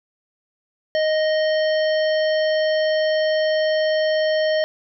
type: harmonic tone with a mistuned harmonic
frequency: 622.3 Hz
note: D#5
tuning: in tune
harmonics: 1 / 3 / 5 / 7 / 9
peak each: -17 / -27 / -31 / -34 / -36 dBFS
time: 0.95-4.64 s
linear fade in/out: 0 ms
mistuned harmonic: 9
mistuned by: -51 cents
effects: none